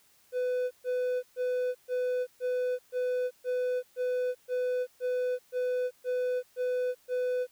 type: tone bursts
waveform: triangle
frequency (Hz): 500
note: B4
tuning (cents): +21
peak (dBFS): -25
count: 14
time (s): 0.32-7.47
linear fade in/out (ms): 50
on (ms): 390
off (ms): 130
effects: white hiss -64 dBFS RMS until 7.51 s